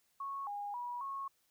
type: tone with pitch steps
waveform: sine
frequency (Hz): 1103 / 816 / 970 / 1096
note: C#6 / G#5 / B5 / C#6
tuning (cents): -9 / -31 / -31 / -20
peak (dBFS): -38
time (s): 0.2-1.28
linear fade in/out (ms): 5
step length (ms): 270
effects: white hiss -75 dBFS RMS until 1.5 s